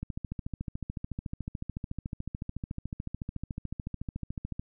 click train, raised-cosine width 5 ms, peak -22 dBFS, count 64, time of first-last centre 0.03-4.595 s, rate 13.8 Hz, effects none

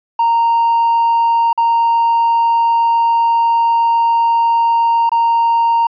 triangle tone with dropouts, 927 Hz, A#5, 10 cents flat, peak -7 dBFS, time 0.19-5.87 s, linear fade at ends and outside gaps 5 ms, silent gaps 1.53-1.576 / 5.094-5.117 s, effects tanh soft clip ceiling -5 dBFS + resampled to 11025 Hz

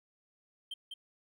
triangle tone with echo, 3136 Hz, G7, in tune, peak -36 dBFS, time 0.71-0.74 s, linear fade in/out 5 ms, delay 200 ms, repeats 1, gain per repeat -3 dB, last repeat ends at 0.94 s, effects none

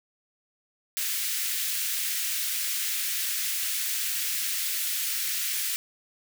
white high-pass noise, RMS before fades -29 dBFS, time 0.97-5.76 s, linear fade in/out 0 ms, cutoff 1700 Hz, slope 24 dB/octave, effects none

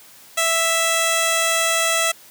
5% pulse tone with notch filter, 659.3 Hz, E5, in tune, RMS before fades -19 dBFS, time 0.37-2.12 s, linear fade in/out 10 ms, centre 4800 Hz, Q 1.6, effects white hiss -46 dBFS RMS until 2.3 s + high-pass 100 Hz 12 dB/octave

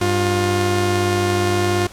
sawtooth tone pair together, 98.74 / 354.3 Hz, G2 / F4, +13 / +25 cents, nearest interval octave + minor seventh, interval 2212 cents, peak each -16 / -14 dBFS, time 0.01-1.87 s, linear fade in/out 5 ms, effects pink hiss -41 dBFS RMS until 1.92 s + low-pass 11000 Hz 12 dB/octave

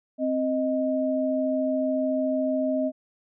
sine tone pair together, 262.3 / 623.9 Hz, C4 / D#5, +4 / +5 cents, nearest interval octave + minor third, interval 1501 cents, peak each -25 dBFS, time 0.18-2.92 s, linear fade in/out 50 ms, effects none

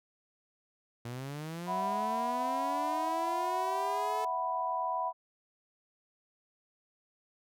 sawtooth linear sweep, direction up, 115.8 to 436.9 Hz, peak -34 dBFS, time 1.05-4.25 s, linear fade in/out 5 ms
sine chord, E suspended second, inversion none, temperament equal, 659.3 / 740 / 987.8 Hz, E5 / F#5 / B5, 0 / 0 / 0 cents, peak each -38 / -36 / -32 dBFS, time 1.66-5.13 s, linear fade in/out 50 ms
effects none

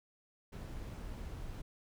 brown noise, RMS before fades -44 dBFS, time 0.52-1.62 s, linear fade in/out 10 ms, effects none

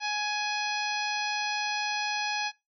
harmonic tone, 836 Hz, G#5, 11 cents sharp, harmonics 1 / 2 / 3 / 4 / 5 / 6 / 7, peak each -32 / -35 / -34 / -40 / -38 / -39 / -43 dBFS, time 0-2.52 s, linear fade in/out 50 ms, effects noise-tail reverb RT60 0.2 s tail -19 dB re dry

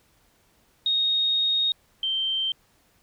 sine tone pair in turn, 3729 / 3130 Hz, A#7 / G7, 0 / -3 cents, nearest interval minor third, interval 303 cents, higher first, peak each -20 / -23 dBFS, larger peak first, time 0.86-1.72 / 2.03-2.52 s, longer first, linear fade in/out 2 ms, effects pink hiss -63 dBFS RMS until 3.02 s

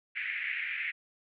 white band-pass noise, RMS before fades -35 dBFS, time 0.15-0.92 s, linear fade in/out 20 ms, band 1800 to 2400 Hz, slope 48 dB/octave, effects none

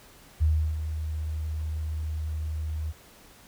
sine tone with ADSR envelope, 77.78 Hz, D#2, in tune, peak -18 dBFS, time 0.4-2.93 s, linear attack 25 ms, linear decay 330 ms, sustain -10 dB, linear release 32 ms, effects pink hiss -53 dBFS RMS until 3.47 s

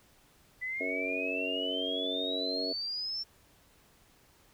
sine exponential sweep, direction up, 1987 to 5450 Hz, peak -33 dBFS, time 0.61-3.24 s, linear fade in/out 20 ms
harmonic tone, 92.5 Hz, F#2, in tune, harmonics 3 / 4 / 5 / 6 / 7, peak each -38 / -42 / -39 / -42 / -39 dBFS, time 0.8-2.73 s, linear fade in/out 10 ms
effects pink hiss -63 dBFS RMS until 4.53 s

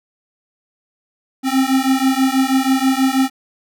square beating tone pair, 261.7 / 267.9 Hz, C4 / C4, 0 / +41 cents, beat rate 6.2 Hz, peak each -17 dBFS, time 1.43-3.3 s, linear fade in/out 50 ms, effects none

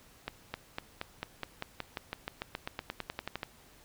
accelerating click train, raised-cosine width 0.3 ms, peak -19 dBFS, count 22, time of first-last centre 0.28-3.432 s, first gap 260 ms, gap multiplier 0.94, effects pink hiss -59 dBFS RMS until 3.84 s

